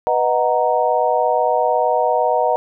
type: chord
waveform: sine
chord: B major seventh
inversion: none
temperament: equal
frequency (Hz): 493.9 / 622.3 / 740 / 932.3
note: B4 / D#5 / F#5 / A#5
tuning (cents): 0 / 0 / 0 / 0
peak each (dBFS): -20 / -19 / -19 / -20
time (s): 0.07-2.56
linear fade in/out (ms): 0
effects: none